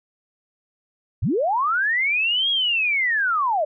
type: linear two-way sweep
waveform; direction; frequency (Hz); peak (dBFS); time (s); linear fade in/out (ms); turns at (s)
sine; up then down; 64.9 to 3322 to 572; -18; 1.22-3.65; 10; 2.5
effects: none